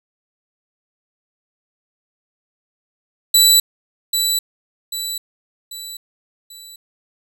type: tone with echo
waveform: 20% pulse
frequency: 3959 Hz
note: B7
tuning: 3 cents sharp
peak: -3 dBFS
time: 3.34-3.6 s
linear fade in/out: 5 ms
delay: 790 ms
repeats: 4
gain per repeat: -7 dB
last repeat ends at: 6.76 s
effects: none